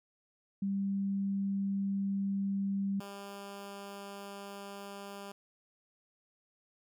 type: tone pair in turn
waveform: sine / 10% pulse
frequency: 197 / 199.63 Hz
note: G3 / G3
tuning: +9 / +32 cents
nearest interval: unison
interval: 23 cents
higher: second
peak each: -30 / -35 dBFS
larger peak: first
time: 0.62-3 / 3-5.32 s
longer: first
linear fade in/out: 5 ms
effects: none